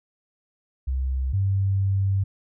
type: tone pair in turn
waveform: sine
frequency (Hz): 65.41 / 97.52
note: C2 / G2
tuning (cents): 0 / -8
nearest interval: perfect fifth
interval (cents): 692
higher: second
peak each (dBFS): -22 / -19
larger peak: second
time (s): 0.87-1.33 / 1.33-2.24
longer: second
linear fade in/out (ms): 10
effects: none